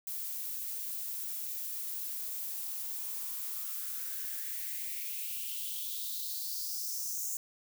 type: noise with high-pass filter sweep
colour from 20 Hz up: violet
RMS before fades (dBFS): -38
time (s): 0.07-7.37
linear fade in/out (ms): 2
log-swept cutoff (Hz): 220 to 6800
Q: 4.8
effects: none